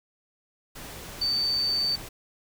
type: tone in noise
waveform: sine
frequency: 4568 Hz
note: D8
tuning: 49 cents flat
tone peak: -23 dBFS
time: 1.21-1.96 s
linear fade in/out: 10 ms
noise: pink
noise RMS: -41 dBFS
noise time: 0.75-2.09 s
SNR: +15 dB
effects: none